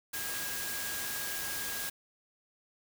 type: tone in noise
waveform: sine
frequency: 1636 Hz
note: G#6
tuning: 26 cents flat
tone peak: -42 dBFS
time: 0.13-1.9 s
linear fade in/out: 10 ms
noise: white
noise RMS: -37 dBFS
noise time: 0.13-1.9 s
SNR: -8 dB
effects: none